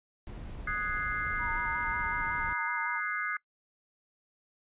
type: noise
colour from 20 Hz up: brown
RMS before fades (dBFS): -41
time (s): 0.27-2.53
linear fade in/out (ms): 0
type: chord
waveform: sine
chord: Ab dominant seventh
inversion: second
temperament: equal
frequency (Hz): 1244.5 / 1480 / 1661.2 / 2093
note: Eb6 / Gb6 / Ab6 / C7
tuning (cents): 0 / 0 / 0 / 0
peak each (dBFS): -36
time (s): 0.67-3.37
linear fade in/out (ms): 5
type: tone with vibrato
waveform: sine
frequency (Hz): 939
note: A#5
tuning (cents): +12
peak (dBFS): -36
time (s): 1.38-3.01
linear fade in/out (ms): 50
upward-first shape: square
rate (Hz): 5.4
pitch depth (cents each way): 32
effects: noise-tail reverb RT60 0.1 s tail -22 dB re dry + resampled to 8000 Hz